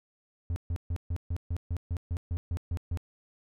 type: tone bursts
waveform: triangle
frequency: 85.2 Hz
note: F2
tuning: 42 cents flat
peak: -26 dBFS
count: 13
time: 0.5-2.973 s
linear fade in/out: 0 ms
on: 61 ms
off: 140 ms
effects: none